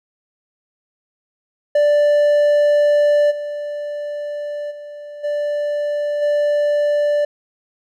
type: tone with level steps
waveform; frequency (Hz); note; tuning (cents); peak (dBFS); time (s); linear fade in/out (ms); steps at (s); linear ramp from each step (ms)
triangle; 587.3; D5; 0; -9 / -21 / -29 / -16 / -12; 1.75-7.25; 5; 3.3 / 4.7 / 5.23 / 6.21; 20
effects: none